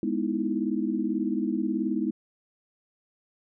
sine chord, E major seventh, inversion first, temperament equal, 207.7 / 246.9 / 311.1 / 329.6 Hz, G#3 / B3 / D#4 / E4, 0 / 0 / 0 / 0 cents, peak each -30 / -30 / -30 / -31 dBFS, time 0.03-2.11 s, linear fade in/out 2 ms, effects none

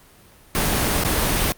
pink noise with dropouts, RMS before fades -20 dBFS, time 0.55-1.52 s, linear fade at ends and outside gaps 0 ms, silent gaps 1.036-1.049 s, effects pink hiss -50 dBFS RMS until 1.57 s + Opus 32 kbps

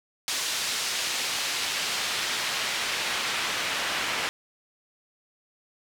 pink noise with band-pass filter sweep, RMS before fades -29 dBFS, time 0.28-4.29 s, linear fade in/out 0 ms, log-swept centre 4800 to 2200 Hz, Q 0.75, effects none

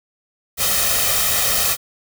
white noise with comb filter, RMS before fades -18 dBFS, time 0.57-1.77 s, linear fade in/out 50 ms, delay 1.6 ms, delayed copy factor +0.75, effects none

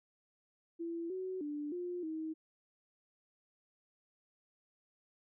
sine tone with pitch steps, 335.9 / 373.4 / 294.6 / 354.6 / 316.9 Hz, E4 / F#4 / D4 / F4 / D#4, +33 / +16 / +6 / +26 / +32 cents, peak -37 dBFS, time 0.79-2.34 s, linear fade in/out 20 ms, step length 310 ms, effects none

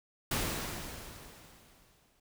pink noise with exponential decay, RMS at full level -31 dBFS, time 0.31-2.2 s, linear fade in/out 5 ms, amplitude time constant 410 ms, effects none

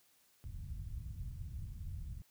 white low-pass noise, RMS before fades -44 dBFS, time 0.44-2.22 s, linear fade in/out 0 ms, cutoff 110 Hz, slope 24 dB/octave, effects white hiss -70 dBFS RMS until 2.3 s

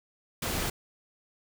pink noise, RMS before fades -31 dBFS, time 0.42-0.7 s, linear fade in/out 5 ms, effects none

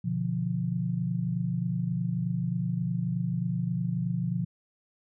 sine chord, B diminished, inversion none, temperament equal, 123.47 / 146.83 / 174.61 Hz, B2 / D3 / F3, 0 / 0 / 0 cents, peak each -31 / -34 / -29 dBFS, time 0.04-4.45 s, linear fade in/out 10 ms, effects none

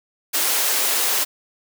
white high-pass noise, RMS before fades -20 dBFS, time 0.33-1.25 s, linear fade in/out 20 ms, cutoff 320 Hz, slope 24 dB/octave, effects none

